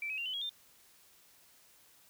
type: tone with pitch steps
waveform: sine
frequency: 2333 / 2544 / 2774 / 3026 / 3299 / 3598 Hz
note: D7 / D#7 / F7 / F#7 / G#7 / A7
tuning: -12 / +38 / -12 / +38 / -12 / +38 cents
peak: -35 dBFS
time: 0.02-0.494 s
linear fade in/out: 2 ms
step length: 79 ms
effects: white hiss -63 dBFS RMS until 2.09 s